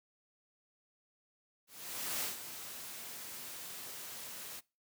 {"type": "noise with ADSR envelope", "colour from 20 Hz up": "white", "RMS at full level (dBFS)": -36, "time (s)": [1.67, 4.61], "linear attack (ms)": 550, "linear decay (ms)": 140, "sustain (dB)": -10, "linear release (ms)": 24, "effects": ["noise-tail reverb RT60 0.3 s tail -24 dB re dry", "high-pass 100 Hz 12 dB/octave"]}